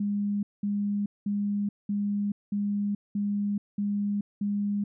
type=tone bursts; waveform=sine; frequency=203.9 Hz; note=G#3; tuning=32 cents flat; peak=-25 dBFS; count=8; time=0-4.84 s; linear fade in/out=5 ms; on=430 ms; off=200 ms; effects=none